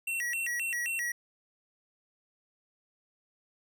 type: tone with vibrato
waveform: square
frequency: 2282 Hz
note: C#7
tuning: 50 cents sharp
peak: -31 dBFS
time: 0.07-1.12 s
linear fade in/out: 5 ms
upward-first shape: square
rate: 3.8 Hz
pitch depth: 300 cents each way
effects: none